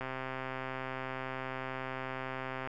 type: click train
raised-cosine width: 0.5 ms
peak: -23 dBFS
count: 350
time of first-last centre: 0.01-2.674 s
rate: 131 Hz
effects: none